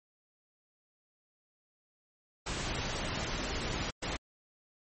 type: noise bursts at uneven times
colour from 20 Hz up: pink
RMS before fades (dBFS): -35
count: 2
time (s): 2.46-3.91 / 4.02-4.17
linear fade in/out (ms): 10
effects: MP3 32 kbps